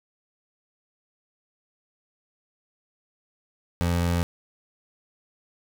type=tone; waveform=25% pulse; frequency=86.4 Hz; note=F2; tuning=18 cents flat; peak=-18 dBFS; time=3.81-4.23 s; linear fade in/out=0 ms; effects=none